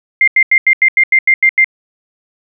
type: tone bursts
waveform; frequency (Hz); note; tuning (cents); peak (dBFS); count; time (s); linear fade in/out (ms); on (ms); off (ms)
sine; 2100; C7; +6; -5; 10; 0.21-1.644; 2; 66; 86
effects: none